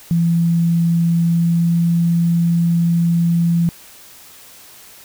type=tone with pitch glide; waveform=sine; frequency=168.5 to 169.57 Hz; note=E3 to E3; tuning=+38 to +49 cents; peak=-12 dBFS; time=0.11-3.69 s; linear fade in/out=0 ms; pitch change=+11 cents; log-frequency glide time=1.18-1.84 s; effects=white hiss -42 dBFS RMS until 5.04 s